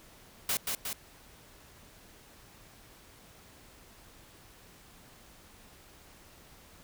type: noise with echo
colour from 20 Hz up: white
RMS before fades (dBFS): -30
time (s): 0.49-0.57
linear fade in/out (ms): 2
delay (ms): 180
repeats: 2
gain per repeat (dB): -3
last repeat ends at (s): 0.93
effects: pink hiss -56 dBFS RMS until 6.83 s